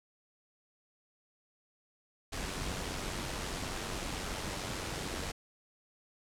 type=noise with amplitude modulation; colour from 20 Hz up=pink; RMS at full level=-36 dBFS; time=2.32-5.32 s; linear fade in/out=10 ms; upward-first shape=sine; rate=93.7 Hz; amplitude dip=40%; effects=low-pass 9000 Hz 12 dB/octave

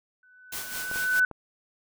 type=tone with exponential growth; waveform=sine; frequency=1499 Hz; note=F#6; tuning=22 cents sharp; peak=-17 dBFS; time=0.23-1.25 s; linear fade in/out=2 ms; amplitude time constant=220 ms
type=noise with tremolo; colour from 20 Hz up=white; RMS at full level=-34 dBFS; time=0.52-1.2 s; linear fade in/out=5 ms; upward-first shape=sine; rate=4.8 Hz; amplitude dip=55%
type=clicks; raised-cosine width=1 ms; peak=-25 dBFS; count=3; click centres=0.914 / 0.959 / 1.313 s
effects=none

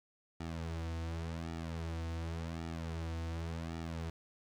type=tone with flanger; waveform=sawtooth; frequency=82.41 Hz; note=E2; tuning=in tune; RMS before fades=-40 dBFS; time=0.4-4.1 s; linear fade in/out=5 ms; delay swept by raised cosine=1.9 to 5.1 ms; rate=0.89 Hz; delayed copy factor=-0.85; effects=low-pass 7000 Hz 12 dB/octave + 10-bit

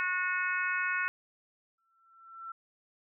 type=harmonic tone; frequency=364.8 Hz; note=F#4; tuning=24 cents flat; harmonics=3 / 4 / 5 / 6 / 7; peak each=-37 / -31 / -36 / -39 / -37 dBFS; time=0-1.08 s; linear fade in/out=0 ms
type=tone with exponential growth; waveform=sine; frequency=1343 Hz; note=E6; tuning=32 cents sharp; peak=-37 dBFS; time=1.78-2.52 s; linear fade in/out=5 ms; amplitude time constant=160 ms
effects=none

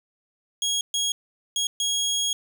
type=tone bursts at uneven times; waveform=25% pulse; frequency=3300 Hz; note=G#7; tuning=12 cents flat; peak=-19 dBFS; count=4; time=0.62-0.81 / 0.94-1.12 / 1.56-1.67 / 1.8-2.33 s; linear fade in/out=2 ms; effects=none

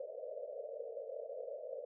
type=band-pass noise; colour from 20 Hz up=white; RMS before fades=-45 dBFS; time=0-1.85 s; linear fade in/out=5 ms; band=460 to 620 Hz; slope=96 dB/octave; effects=none

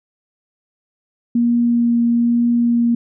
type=tone with vibrato; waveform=sine; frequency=236.5 Hz; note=A#3; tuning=25 cents sharp; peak=-12 dBFS; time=1.35-2.95 s; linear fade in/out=5 ms; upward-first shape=triangle; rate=1.1 Hz; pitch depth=10 cents each way; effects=none

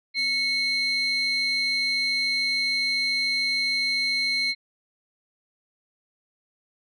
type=tone pair together; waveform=sine; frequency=2200 / 4153 Hz; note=C#7 / C8; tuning=-14 / -14 cents; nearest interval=major seventh; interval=1100 cents; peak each=-23 dBFS; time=0.14-4.55 s; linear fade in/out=50 ms; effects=tanh soft clip ceiling -18 dBFS

